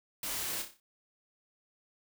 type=noise with echo; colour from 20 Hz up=white; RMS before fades=-37 dBFS; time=0.23-0.62 s; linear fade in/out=2 ms; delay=30 ms; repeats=6; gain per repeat=-6 dB; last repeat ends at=0.8 s; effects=none